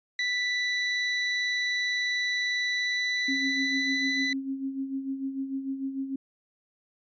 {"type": "tone with pitch glide", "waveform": "30% pulse", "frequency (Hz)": [1975.5, 1992.7], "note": ["B6", "B6"], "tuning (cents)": [0, 15], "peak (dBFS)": -23, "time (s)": [0.19, 4.33], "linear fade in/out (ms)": 2, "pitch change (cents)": 15, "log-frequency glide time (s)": [2.71, 4.08]}
{"type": "tone with tremolo", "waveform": "sine", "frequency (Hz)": 270, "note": "C#4", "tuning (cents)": -45, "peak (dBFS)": -27, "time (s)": [3.28, 6.16], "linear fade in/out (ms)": 5, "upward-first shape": "sine", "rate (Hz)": 6.7, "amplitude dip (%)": 60}
{"effects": ["resampled to 16000 Hz"]}